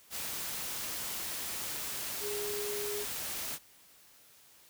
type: tone in noise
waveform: sine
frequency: 412.8 Hz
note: G#4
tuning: 10 cents flat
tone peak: -36 dBFS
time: 2.2-3.06 s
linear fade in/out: 50 ms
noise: white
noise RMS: -38 dBFS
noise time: 0.1-3.59 s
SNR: -1 dB
effects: white hiss -60 dBFS RMS until 4.69 s